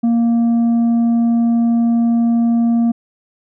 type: tone with tanh clipping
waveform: sine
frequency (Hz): 233.1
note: A#3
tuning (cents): 0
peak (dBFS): -12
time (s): 0.03-2.92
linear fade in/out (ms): 10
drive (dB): 4
effects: none